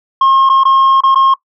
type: tone with dropouts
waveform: sine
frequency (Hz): 1074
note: C6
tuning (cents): +45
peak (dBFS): -3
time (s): 0.21-1.34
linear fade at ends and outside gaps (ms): 5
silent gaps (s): 0.492-0.497 / 0.636-0.652 / 1.007-1.035 / 1.147-1.156
effects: noise-tail reverb RT60 0.1 s tail -21 dB re dry + tanh soft clip ceiling -5 dBFS